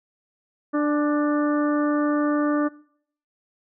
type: harmonic tone with a mistuned harmonic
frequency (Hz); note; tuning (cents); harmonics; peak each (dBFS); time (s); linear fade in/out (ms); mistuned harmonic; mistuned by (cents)
295.5; D4; +11; 1 / 2 / 3 / 4 / 5 / 6; -20 / -27 / -39 / -29 / -36 / -39; 0.73-2.69; 20; 3; -39
effects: noise-tail reverb RT60 0.6 s tail -21 dB re dry